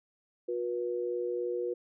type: tone pair together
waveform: sine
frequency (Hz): 360.6 / 483.9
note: F#4 / B4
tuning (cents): -45 / -35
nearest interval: perfect fourth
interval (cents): 510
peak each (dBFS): -33 / -33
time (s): 0.48-1.74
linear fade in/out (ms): 10
effects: none